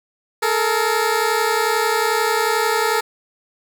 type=tone pair together; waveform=15% pulse; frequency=428.8 / 460 Hz; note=A4 / A#4; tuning=-45 / -23 cents; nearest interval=minor second; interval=122 cents; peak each=-13 dBFS; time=0.42-3.01 s; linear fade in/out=10 ms; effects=none